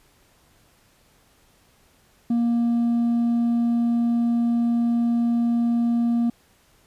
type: tone with hard clipping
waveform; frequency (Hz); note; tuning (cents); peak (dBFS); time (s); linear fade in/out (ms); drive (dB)
triangle; 235.3; A#3; +16; -17; 2.3-6.3; 5; 1
effects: pink hiss -59 dBFS RMS until 6.86 s + resampled to 32000 Hz